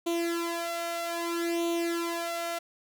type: tone with flanger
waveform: sawtooth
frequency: 339 Hz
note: E4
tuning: 49 cents sharp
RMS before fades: -31 dBFS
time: 0.06-2.59 s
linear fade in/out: 10 ms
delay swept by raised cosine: 0.29 to 1.59 ms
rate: 0.62 Hz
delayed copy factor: +0.8
effects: none